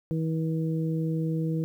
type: harmonic tone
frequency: 160.7 Hz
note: E3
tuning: 44 cents flat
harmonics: 1 / 2 / 3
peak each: -26 / -32 / -36 dBFS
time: 0.11-1.64 s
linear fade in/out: 0 ms
effects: 10-bit